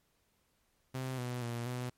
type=tone with pitch steps; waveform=sawtooth; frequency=130.1 / 123.6 / 118.5 / 124.4 Hz; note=C3 / B2 / A#2 / B2; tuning=-9 / +2 / +29 / +13 cents; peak=-32 dBFS; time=0.94-1.9 s; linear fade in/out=10 ms; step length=240 ms; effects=pink hiss -75 dBFS RMS until 1.97 s + MP3 64 kbps